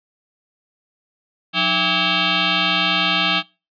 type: tone with frequency modulation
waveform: sine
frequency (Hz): 180.1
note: F#3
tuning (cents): -46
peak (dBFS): -15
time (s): 1.53-3.43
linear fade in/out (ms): 50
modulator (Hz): 489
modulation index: 7.6
effects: noise-tail reverb RT60 0.3 s tail -24 dB re dry + resampled to 11025 Hz

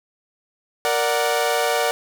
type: chord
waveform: sawtooth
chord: Bb augmented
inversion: none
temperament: equal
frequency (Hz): 466.2 / 587.3 / 740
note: Bb4 / D5 / F#5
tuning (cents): 0 / 0 / 0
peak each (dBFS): -19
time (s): 0.85-1.91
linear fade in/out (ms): 0
effects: none

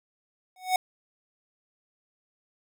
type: tone with exponential growth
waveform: square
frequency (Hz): 741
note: F#5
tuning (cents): +2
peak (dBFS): -18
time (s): 0.56-0.76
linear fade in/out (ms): 2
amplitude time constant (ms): 43
effects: none

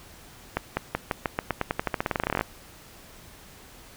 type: accelerating click train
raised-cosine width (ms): 0.5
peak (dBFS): -9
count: 25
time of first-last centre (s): 0.57-2.41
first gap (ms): 200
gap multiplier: 0.9
effects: pink hiss -49 dBFS RMS until 3.96 s

